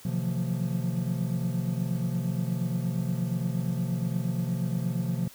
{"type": "tone cluster", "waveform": "triangle", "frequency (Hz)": [127.8, 150.4, 171.8, 180.3, 226], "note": ["C3", "D3", "F3", "F#3", "A3"], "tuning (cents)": [-40, 42, -28, -45, 47], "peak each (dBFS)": [-29, -35, -28, -32, -36], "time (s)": [0.05, 5.28], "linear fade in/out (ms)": 5, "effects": ["white hiss -51 dBFS RMS until 5.34 s"]}